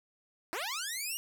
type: linear sweep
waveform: 10% pulse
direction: up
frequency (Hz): 300.4 to 2900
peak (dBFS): -26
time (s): 0.53-1.17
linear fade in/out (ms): 0
effects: none